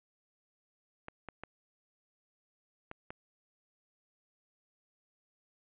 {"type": "clicks", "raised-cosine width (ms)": 0.5, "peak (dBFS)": -27, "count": 5, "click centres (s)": [1.084, 1.287, 1.436, 2.914, 3.105], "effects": ["resampled to 8000 Hz", "11-bit"]}